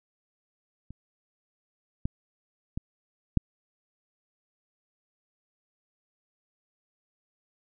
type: clicks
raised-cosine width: 5 ms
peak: -30 / -16 / -19 / -8 dBFS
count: 4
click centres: 0.906 / 2.055 / 2.775 / 3.373 s
effects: none